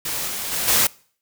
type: noise with level steps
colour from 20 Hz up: white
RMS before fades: -26 / -28 / -24 / -17 dBFS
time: 0.05-0.87 s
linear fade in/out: 5 ms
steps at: 0.27 / 0.51 / 0.67 s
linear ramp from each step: 20 ms
effects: noise-tail reverb RT60 0.5 s tail -24 dB re dry

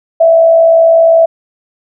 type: tone with frequency modulation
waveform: sine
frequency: 659.3 Hz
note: E5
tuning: in tune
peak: -3 dBFS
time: 0.2-1.26 s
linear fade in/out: 10 ms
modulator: 57.4 Hz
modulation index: 0.32
effects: none

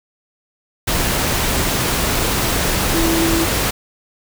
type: tone in noise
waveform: sine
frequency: 329.6 Hz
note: E4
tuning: in tune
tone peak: -16 dBFS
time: 2.94-3.45 s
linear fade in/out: 10 ms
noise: pink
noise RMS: -18 dBFS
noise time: 0.87-3.71 s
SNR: -1 dB
effects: none

